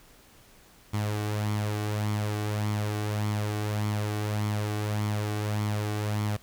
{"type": "tone with flanger", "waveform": "sawtooth", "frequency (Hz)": 105.2, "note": "G#2", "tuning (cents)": 23, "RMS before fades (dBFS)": -29, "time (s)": [0.93, 6.37], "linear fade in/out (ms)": 10, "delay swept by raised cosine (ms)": [0.9, 2.7], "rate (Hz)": 1.7, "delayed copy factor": 0.5, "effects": ["pink hiss -56 dBFS RMS until 6.42 s"]}